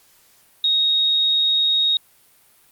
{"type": "tone", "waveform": "sine", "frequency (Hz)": 3752, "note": "A#7", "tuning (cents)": 11, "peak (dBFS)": -15, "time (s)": [0.64, 1.97], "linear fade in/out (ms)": 2, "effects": ["white hiss -55 dBFS RMS until 2.71 s", "Opus 48 kbps"]}